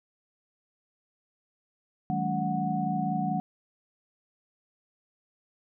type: tone cluster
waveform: sine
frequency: 160 / 191.2 / 215.8 / 281.6 / 737 Hz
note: D#3 / G3 / A3 / C#4 / F#5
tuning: +49 / -43 / -33 / +27 / -7 cents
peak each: -33 / -32 / -33 / -36 / -30 dBFS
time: 2.1-3.4 s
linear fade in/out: 0 ms
effects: none